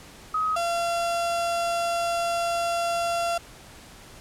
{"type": "tone pair in turn", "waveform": ["sine", "35% pulse"], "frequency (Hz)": [1265, 684.2], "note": ["D#6", "F5"], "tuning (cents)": [28, -36], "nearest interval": "major seventh", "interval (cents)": 1064, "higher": "first", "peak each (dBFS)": -22, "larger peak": "neither", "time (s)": [[0.34, 0.56], [0.56, 3.38]], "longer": "second", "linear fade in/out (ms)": 5, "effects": ["pink hiss -47 dBFS RMS until 4.2 s", "low-pass 11000 Hz 12 dB/octave"]}